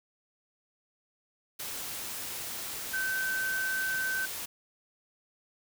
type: tone in noise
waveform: sine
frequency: 1538 Hz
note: G6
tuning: 33 cents flat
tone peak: -29 dBFS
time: 2.93-4.26 s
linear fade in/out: 10 ms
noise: white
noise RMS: -38 dBFS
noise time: 1.59-4.46 s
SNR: +6 dB
effects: none